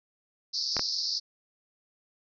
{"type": "band-pass noise", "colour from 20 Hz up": "pink", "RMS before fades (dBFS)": -31, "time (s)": [0.53, 1.2], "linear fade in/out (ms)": 20, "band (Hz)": [4300, 5500], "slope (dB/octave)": 96}
{"type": "clicks", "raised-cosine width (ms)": 0.5, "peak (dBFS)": -15, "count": 2, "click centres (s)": [0.767, 0.794]}
{"effects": []}